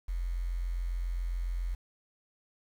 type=tone with quantisation; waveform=sine; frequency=43.65 Hz; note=F1; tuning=in tune; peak=-30 dBFS; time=0.08-1.75 s; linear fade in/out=10 ms; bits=9; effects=none